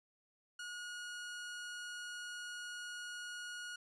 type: tone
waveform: sawtooth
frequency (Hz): 1446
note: F#6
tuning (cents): -40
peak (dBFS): -40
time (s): 0.59-3.76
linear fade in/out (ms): 5
effects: resampled to 22050 Hz